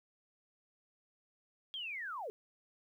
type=linear sweep; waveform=sine; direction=down; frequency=3300 to 386.5 Hz; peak=-39 dBFS; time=1.74-2.3 s; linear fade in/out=0 ms; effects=12-bit